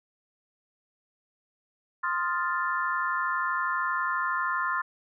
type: chord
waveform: sine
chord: F dominant seventh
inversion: second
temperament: equal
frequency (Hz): 1046.5 / 1244.5 / 1396.9 / 1760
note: C6 / Eb6 / F6 / A6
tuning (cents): 0 / 0 / 0 / 0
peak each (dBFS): -29 / -34 / -31 / -32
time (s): 2.03-4.82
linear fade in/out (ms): 10
effects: none